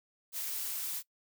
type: noise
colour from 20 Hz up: blue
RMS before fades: -37 dBFS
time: 0.32-1.03 s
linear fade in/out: 50 ms
effects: noise-tail reverb RT60 0.1 s tail -21 dB re dry